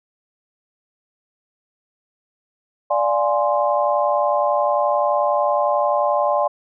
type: chord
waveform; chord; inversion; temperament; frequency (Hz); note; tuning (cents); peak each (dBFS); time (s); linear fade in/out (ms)
sine; D half-diminished seventh; none; equal; 587.3 / 698.5 / 830.6 / 1046.5; D5 / F5 / Ab5 / C6; 0 / 0 / 0 / 0; -19 / -23 / -22 / -22; 2.9-6.48; 10
effects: none